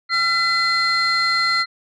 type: tone cluster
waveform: sine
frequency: 1363 / 2015 / 4192 Hz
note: F6 / B6 / C8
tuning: -43 / +34 / +2 cents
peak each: -19 dBFS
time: 0.09-1.66 s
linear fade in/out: 50 ms
effects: tanh soft clip ceiling -11 dBFS